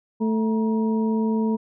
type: harmonic tone with a mistuned harmonic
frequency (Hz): 220.6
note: A3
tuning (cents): +5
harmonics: 1 / 2 / 3 / 4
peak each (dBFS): -20 / -27 / -42 / -33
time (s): 0.2-1.57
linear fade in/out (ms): 20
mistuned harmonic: 4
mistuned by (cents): +120
effects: none